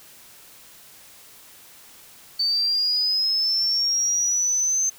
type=linear sweep; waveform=sine; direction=up; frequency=4537 to 6270 Hz; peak=-19 dBFS; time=2.39-4.9 s; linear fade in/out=10 ms; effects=white hiss -48 dBFS RMS until 4.98 s